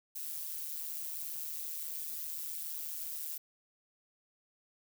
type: noise with amplitude modulation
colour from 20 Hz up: violet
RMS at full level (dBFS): -37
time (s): 0.15-3.38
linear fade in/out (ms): 10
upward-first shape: sine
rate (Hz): 155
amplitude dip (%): 75
effects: none